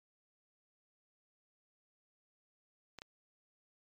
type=clicks; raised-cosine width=0.2 ms; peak=-29 dBFS; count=2; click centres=2.987 / 3.019 s; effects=MP3 96 kbps